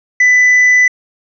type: tone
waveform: triangle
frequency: 1994 Hz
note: B6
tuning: 16 cents sharp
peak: -4 dBFS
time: 0.2-0.88 s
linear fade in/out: 5 ms
effects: resampled to 16000 Hz